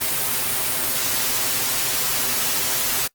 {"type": "noise with comb filter", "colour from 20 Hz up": "white", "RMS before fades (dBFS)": -22, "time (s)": [0, 3.08], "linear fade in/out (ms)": 20, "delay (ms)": 7.8, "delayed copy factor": 0.65, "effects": ["noise-tail reverb RT60 0.1 s tail -22 dB re dry", "Opus 32 kbps"]}